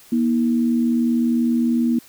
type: tone pair together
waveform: sine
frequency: 238.8 / 318.8 Hz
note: A#3 / D#4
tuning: +42 / +42 cents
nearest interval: perfect fourth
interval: 500 cents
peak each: -16 / -24 dBFS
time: 0.12-1.99 s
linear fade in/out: 5 ms
effects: white hiss -48 dBFS RMS until 2.08 s